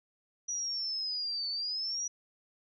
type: linear two-way sweep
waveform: sine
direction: down then up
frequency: 5850 to 4466 to 5850 Hz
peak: -32 dBFS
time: 0.48-2.08 s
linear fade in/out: 10 ms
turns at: 1.5 s
effects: none